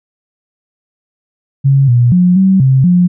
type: tone with pitch steps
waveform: sine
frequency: 137.1 / 121.1 / 179.6 / 190.9 / 132.4 / 178.2 Hz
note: C#3 / B2 / F3 / G3 / C3 / F3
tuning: -19 / -34 / +49 / -46 / +21 / +35 cents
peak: -5 dBFS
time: 1.64-3.08 s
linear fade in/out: 20 ms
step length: 240 ms
effects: none